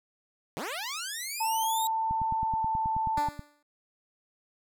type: linear sweep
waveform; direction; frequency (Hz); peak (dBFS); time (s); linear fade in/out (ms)
10% pulse; up; 129.3 to 3841; -25; 0.57-1.87; 0
type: tone with pitch glide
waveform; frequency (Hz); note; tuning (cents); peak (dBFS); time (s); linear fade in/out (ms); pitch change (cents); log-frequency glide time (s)
sine; 891 to 884.3; A5 to A5; +22 to +8; -26; 1.4-3.29; 10; -14; 2.19-2.94
type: click train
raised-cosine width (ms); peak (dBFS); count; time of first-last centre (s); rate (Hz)
5; -25; 13; 2.11-3.393; 9.35
type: tone with exponential decay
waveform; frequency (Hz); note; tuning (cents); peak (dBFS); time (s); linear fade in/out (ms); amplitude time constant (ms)
10% pulse; 293.7; D4; 0; -24; 3.17-3.63; 5; 100
effects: none